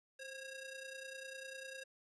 sawtooth ring-modulated tone, 1084 Hz, C#6, 39 cents flat, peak -40 dBFS, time 0.19-1.84 s, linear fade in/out 10 ms, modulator 557 Hz, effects resampled to 24000 Hz

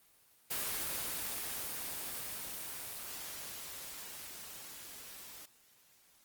white noise with level ramp, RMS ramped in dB -36 to -51 dBFS, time 0.5-5.46 s, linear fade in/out 10 ms, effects white hiss -66 dBFS RMS until 6.24 s + Opus 24 kbps

